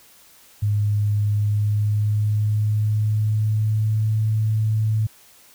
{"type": "tone with pitch glide", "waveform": "sine", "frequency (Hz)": [103.83, 108.87], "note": ["G#2", "A2"], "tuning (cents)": [0, -18], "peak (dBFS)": -17, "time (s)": [0.62, 5.07], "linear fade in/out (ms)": 10, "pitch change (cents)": 82, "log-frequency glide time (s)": [1.24, 4.22], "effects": ["white hiss -51 dBFS RMS until 5.54 s"]}